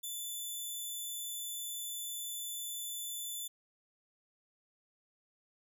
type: tone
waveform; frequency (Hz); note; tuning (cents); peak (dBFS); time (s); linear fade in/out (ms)
10% pulse; 3506; A7; -7; -31; 0.03-3.48; 10
effects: none